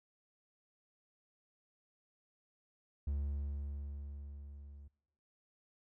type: tone with level ramp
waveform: triangle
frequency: 71.2 Hz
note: C#2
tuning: 47 cents sharp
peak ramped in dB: -31 to -49 dBFS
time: 3.07-4.88 s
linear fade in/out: 5 ms
effects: noise-tail reverb RT60 0.8 s tail -25 dB re dry